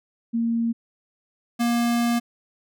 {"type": "tone pair in turn", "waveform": ["sine", "square"], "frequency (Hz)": [231.1, 236.6], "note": ["A#3", "A#3"], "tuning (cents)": [-15, 26], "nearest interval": "unison", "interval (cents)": 41, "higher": "second", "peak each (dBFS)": -20, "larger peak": "neither", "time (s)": [[0.33, 0.73], [1.59, 2.2]], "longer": "second", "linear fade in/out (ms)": 20, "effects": []}